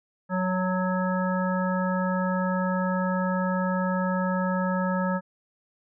harmonic tone with a mistuned harmonic, 185 Hz, F#3, in tune, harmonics 1 / 3 / 5 / 7 / 9, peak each -25 / -30 / -32 / -33 / -35 dBFS, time 0.29-5.21 s, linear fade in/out 50 ms, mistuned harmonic 5, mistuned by -19 cents, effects none

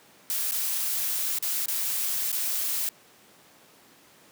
blue noise with dropouts, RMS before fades -28 dBFS, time 0.3-2.89 s, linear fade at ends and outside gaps 1 ms, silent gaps 0.512-0.52 / 1.387-1.425 / 1.659-1.682 / 2.318-2.327 s, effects pink hiss -55 dBFS RMS until 4.31 s + high-pass 200 Hz 12 dB/octave

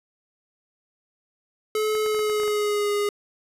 square tone with pitch glide, 430 to 411.5 Hz, A4 to G#4, -40 to -16 cents, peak -22 dBFS, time 1.75-3.09 s, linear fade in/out 2 ms, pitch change -76 cents, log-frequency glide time 2.03-2.91 s
clicks, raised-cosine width 0.5 ms, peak -23 dBFS, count 8, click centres 1.952 / 2.062 / 2.147 / 2.193 / 2.298 / 2.4 / 2.434 / 2.479 s
effects resampled to 32000 Hz

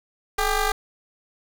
15% pulse ring-modulated tone, 402.9 Hz, G4, 48 cents sharp, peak -11 dBFS, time 0.38-0.72 s, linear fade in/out 5 ms, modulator 378 Hz, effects none

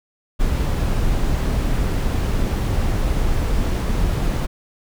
brown noise, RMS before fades -19 dBFS, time 0.39-4.47 s, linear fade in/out 20 ms, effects none

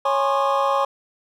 triangle tone cluster, 553 / 827 / 1033 / 1092 / 1212 Hz, C#5 / G#5 / C6 / C#6 / D#6, -4 / -8 / -22 / -26 / -46 cents, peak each -20 / -22 / -25 / -21 / -25 dBFS, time 0.05-0.85 s, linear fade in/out 5 ms, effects none

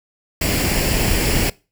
pink noise with comb filter, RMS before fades -18 dBFS, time 0.41-1.5 s, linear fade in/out 5 ms, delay 0.4 ms, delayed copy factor +0.55, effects noise-tail reverb RT60 0.3 s tail -23 dB re dry

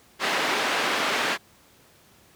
white band-pass noise, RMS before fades -25 dBFS, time 0.19-1.38 s, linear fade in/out 50 ms, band 270 to 2500 Hz, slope 12 dB/octave, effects pink hiss -56 dBFS RMS until 2.35 s + high-pass 80 Hz 12 dB/octave

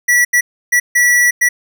square tone bursts at uneven times, 1947 Hz, B6, 25 cents flat, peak -9 dBFS, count 5, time 0.08-0.25 / 0.33-0.41 / 0.72-0.8 / 0.95-1.31 / 1.41-1.49 s, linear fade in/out 10 ms, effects none

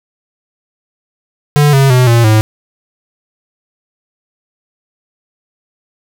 square tone with pitch steps, 146.83 / 136.21 / 126.35 / 117.21 / 108.73 Hz, D3 / C#3 / B2 / A#2 / A2, 0 / -30 / +40 / +10 / -20 cents, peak -6 dBFS, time 1.56-2.41 s, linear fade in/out 0 ms, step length 170 ms, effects none

